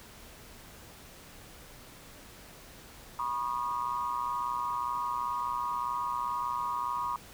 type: tone cluster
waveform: sine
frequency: 970 / 1092 / 1217 Hz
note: B5 / C#6 / D#6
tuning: -31 / -26 / -39 cents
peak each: -33 / -35 / -36 dBFS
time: 3.19-7.16 s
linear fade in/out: 2 ms
effects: pink hiss -51 dBFS RMS until 7.33 s